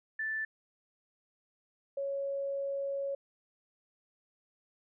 sine tone pair in turn, 1760 / 554.4 Hz, A6 / C#5, 0 / 0 cents, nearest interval octave + minor sixth, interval 2000 cents, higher first, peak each -32 / -32 dBFS, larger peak neither, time 0.19-0.45 / 1.97-3.15 s, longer second, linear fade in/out 5 ms, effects none

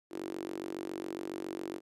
sawtooth tone with high-pass filter, 47.24 Hz, F#1, 37 cents sharp, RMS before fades -40 dBFS, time 0.1-1.81 s, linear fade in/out 50 ms, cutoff 340 Hz, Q 5.8, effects resampled to 32000 Hz

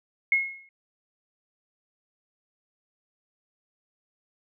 sine tone with exponential decay, 2166 Hz, C#7, 41 cents flat, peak -16 dBFS, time 0.32-0.69 s, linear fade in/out 2 ms, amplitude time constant 80 ms, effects none

